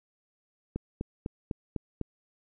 click train, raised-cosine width 3 ms, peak -19 dBFS, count 6, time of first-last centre 0.76-2.013 s, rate 3.99 Hz, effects none

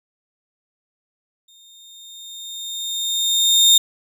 30% pulse tone with exponential growth, 3657 Hz, A#7, 34 cents flat, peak -6 dBFS, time 1.48-3.78 s, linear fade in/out 5 ms, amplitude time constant 500 ms, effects none

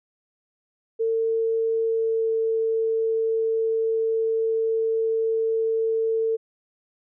sine tone with pitch glide, 451.1 to 448.2 Hz, A4 to A4, +43 to +32 cents, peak -20 dBFS, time 0.99-6.37 s, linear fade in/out 20 ms, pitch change -11 cents, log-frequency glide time 1.91-2.31 s, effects none

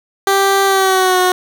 15% pulse tone with pitch glide, 392 to 365.7 Hz, G4 to F#4, 0 to -20 cents, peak -4 dBFS, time 0.27-1.32 s, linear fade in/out 2 ms, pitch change -120 cents, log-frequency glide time 0.65-1.19 s, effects none

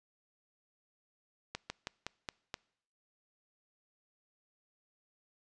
slowing click train, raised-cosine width 0.2 ms, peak -20 dBFS, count 6, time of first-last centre 1.55-2.542 s, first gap 150 ms, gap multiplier 1.14, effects noise-tail reverb RT60 0.7 s tail -25 dB re dry + resampled to 22050 Hz

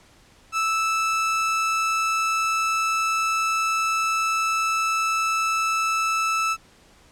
30% pulse tone, 1315 Hz, E6, 5 cents flat, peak -18 dBFS, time 0.52-6.57 s, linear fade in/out 50 ms, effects pink hiss -54 dBFS RMS until 7.11 s + low-pass 9000 Hz 12 dB/octave

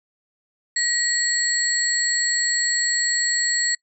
sine tone cluster, 1909 / 4347 / 7680 Hz, A#6 / C#8 / B8, +41 / -35 / -49 cents, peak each -23 / -24 / -23 dBFS, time 0.76-3.75 s, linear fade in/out 5 ms, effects noise-tail reverb RT60 0.1 s tail -26 dB re dry

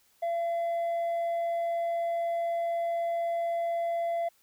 triangle tone with hard clipping, 679 Hz, F5, 49 cents flat, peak -26 dBFS, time 0.22-4.29 s, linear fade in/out 10 ms, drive 1 dB, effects white hiss -66 dBFS RMS until 4.42 s

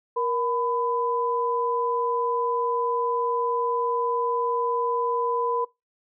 sine tone pair together, 472.4 / 1001.6 Hz, A#4 / B5, +23 / +24 cents, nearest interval octave + minor second, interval 1301 cents, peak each -25 dBFS, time 0.16-5.65 s, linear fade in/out 10 ms, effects noise-tail reverb RT60 0.2 s tail -22 dB re dry

